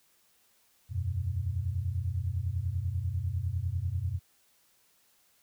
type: chord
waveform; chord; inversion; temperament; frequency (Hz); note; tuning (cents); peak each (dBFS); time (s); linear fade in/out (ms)
sine; E suspended second; none; equal; 82.41 / 92.5 / 123.47; E2 / F#2 / B2; 0 / 0 / 0; -35 / -31 / -36; 0.89-4.2; 50
effects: white hiss -67 dBFS RMS until 5.42 s